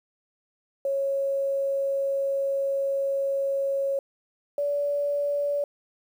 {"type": "tone pair in turn", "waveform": "sine", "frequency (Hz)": [550, 574.9], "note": ["C#5", "D5"], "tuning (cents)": [-14, -37], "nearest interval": "minor second", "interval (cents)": 77, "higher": "second", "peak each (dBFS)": -23, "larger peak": "neither", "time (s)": [[0.85, 3.99], [4.58, 5.64]], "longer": "first", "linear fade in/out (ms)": 2, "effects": ["9-bit"]}